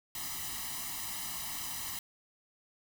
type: noise with comb filter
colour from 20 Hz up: white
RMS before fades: -39 dBFS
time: 0.15-1.99 s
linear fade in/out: 2 ms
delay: 1 ms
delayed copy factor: +1
effects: none